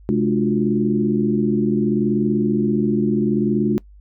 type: tone cluster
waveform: sine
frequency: 134.8 / 212.5 / 293.9 / 349.1 / 369.8 Hz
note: C#3 / G#3 / D4 / F4 / F#4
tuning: -48 / +40 / +1 / -1 / -1 cents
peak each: -26 / -18 / -23 / -22 / -27 dBFS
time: 0.09-3.78 s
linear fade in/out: 0 ms
effects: noise-tail reverb RT60 0.1 s tail -22 dB re dry + added 50 Hz sine -42 dBFS peak until 4 s